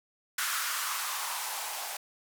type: noise with band-pass filter sweep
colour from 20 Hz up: violet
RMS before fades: -34 dBFS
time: 0.38-1.97 s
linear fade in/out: 5 ms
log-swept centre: 1400 to 710 Hz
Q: 3.5
effects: none